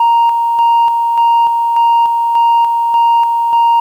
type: tone with tremolo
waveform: sine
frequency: 932.3 Hz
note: A#5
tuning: in tune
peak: -4 dBFS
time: 0-3.8 s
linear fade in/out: 5 ms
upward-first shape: square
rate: 1.7 Hz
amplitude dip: 45%
effects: tanh soft clip ceiling -5 dBFS + 7-bit